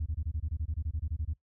sine tone bursts, 77.78 Hz, D#2, in tune, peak -28 dBFS, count 16, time 0-1.336 s, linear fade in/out 10 ms, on 61 ms, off 24 ms, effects noise-tail reverb RT60 0.1 s tail -19 dB re dry + tanh soft clip ceiling -26 dBFS

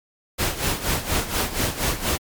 pink noise with tremolo, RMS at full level -21 dBFS, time 0.38-2.18 s, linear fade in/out 20 ms, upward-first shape sine, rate 4.2 Hz, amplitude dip 75%, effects MP3 96 kbps

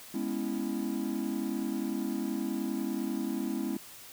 triangle chord, C# minor seventh, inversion second, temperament equal, 207.7 / 246.9 / 277.2 / 329.6 Hz, G#3 / B3 / C#4 / E4, 0 / 0 / 0 / 0 cents, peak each -34 dBFS, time 0.14-3.77 s, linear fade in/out 5 ms, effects white hiss -49 dBFS RMS until 4.12 s

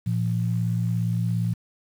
sine tone pair together, 115 / 172.31 Hz, A#2 / F3, -23 / -23 cents, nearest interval perfect fifth, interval 700 cents, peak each -23 / -26 dBFS, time 0.06-1.54 s, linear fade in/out 10 ms, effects 8-bit

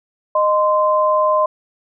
sine tone pair together, 616.6 / 1037 Hz, D#5 / C6, -16 / -16 cents, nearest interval major sixth, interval 900 cents, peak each -15 dBFS, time 0.35-1.46 s, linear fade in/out 5 ms, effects none

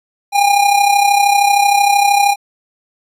square tone with amplitude modulation, 808 Hz, G#5, 48 cents flat, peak -7 dBFS, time 0.32-2.36 s, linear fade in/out 50 ms, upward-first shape sine, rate 33 Hz, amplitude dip 60%, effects resampled to 32000 Hz

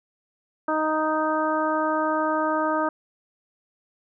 harmonic tone, 311.1 Hz, D#4, in tune, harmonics 1 / 2 / 3 / 4 / 5, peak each -27 / -26 / -27 / -27 / -32 dBFS, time 0.68-2.89 s, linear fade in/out 5 ms, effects none

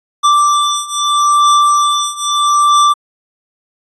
square beating tone pair, 1173 / 1173.78 Hz, D6 / D6, -2 / -1 cents, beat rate 0.78 Hz, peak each -14 / -12 dBFS, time 0.23-2.94 s, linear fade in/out 20 ms, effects resampled to 22050 Hz

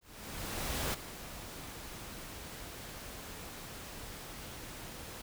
pink noise with ADSR envelope, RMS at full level -34 dBFS, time 0.01-5.22 s, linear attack 930 ms, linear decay 6 ms, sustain -12 dB, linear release 9 ms, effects none

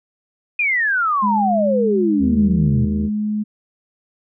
sine exponential sweep, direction down, 2489 to 116.54 Hz, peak -15 dBFS, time 0.59-2.85 s, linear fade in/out 5 ms
sine tone with pitch glide, 207.7 to 211.6 Hz, G#3 to G#3, 0 to +33 cents, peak -18 dBFS, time 1.22-3.44 s, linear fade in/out 20 ms, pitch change +33 cents, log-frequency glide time 2.61-3.29 s
harmonic tone, 77.78 Hz, D#2, in tune, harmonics 1 / 2 / 3 / 4 / 5 / 6, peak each -23 / -31 / -33 / -33 / -35 / -39 dBFS, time 2.19-3.1 s, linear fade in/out 50 ms
effects none

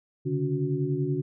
sine tone cluster, 135.9 / 146.3 / 283.3 / 367.8 Hz, C#3 / D3 / C#4 / F#4, -34 / -6 / +38 / -10 cents, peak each -31 / -28 / -32 / -30 dBFS, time 0.25-1.22 s, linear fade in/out 20 ms, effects none

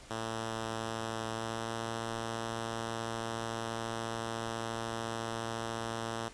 5% pulse tone with pitch glide, 112.6 to 114.11 Hz, A2 to A#2, +40 to -36 cents, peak -24 dBFS, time 0.1-6.29 s, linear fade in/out 10 ms, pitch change +24 cents, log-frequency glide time 1.31-1.73 s, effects pink hiss -53 dBFS RMS until 6.33 s + resampled to 22050 Hz

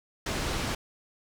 pink low-pass noise, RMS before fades -31 dBFS, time 0.26-0.75 s, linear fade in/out 5 ms, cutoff 6900 Hz, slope 12 dB/octave, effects none

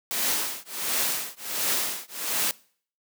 white noise with tremolo, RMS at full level -24 dBFS, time 0.11-2.51 s, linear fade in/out 0 ms, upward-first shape triangle, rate 1.4 Hz, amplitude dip 100%, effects noise-tail reverb RT60 0.5 s tail -22 dB re dry + high-pass 200 Hz 12 dB/octave

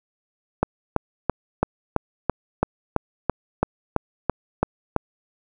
click train, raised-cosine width 1 ms, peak -4 dBFS, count 14, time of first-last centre 0.63-4.963 s, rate 3 Hz, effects none

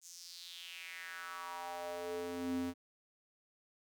square tone with high-pass filter sweep, 87.31 Hz, F2, in tune, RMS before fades -43 dBFS, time 0.01-2.74 s, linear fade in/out 50 ms, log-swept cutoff 6900 to 200 Hz, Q 3.9, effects none

